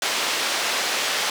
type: band-pass noise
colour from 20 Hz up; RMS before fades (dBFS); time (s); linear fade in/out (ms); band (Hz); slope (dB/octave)
white; -24; 0.02-1.3; 2; 360 to 4700; 12
effects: none